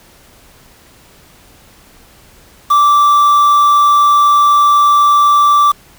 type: tone with quantisation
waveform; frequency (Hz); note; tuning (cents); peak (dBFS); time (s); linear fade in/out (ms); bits
triangle; 1168; D6; -10; -4; 2.7-5.72; 10; 4
effects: pink hiss -44 dBFS RMS until 5.98 s